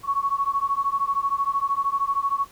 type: beating tone pair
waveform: sine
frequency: 1106 / 1119 Hz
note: C#6 / C#6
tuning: -4 / +16 cents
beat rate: 13 Hz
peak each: -24 dBFS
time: 0.03-2.47 s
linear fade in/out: 50 ms
effects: pink hiss -51 dBFS RMS until 2.51 s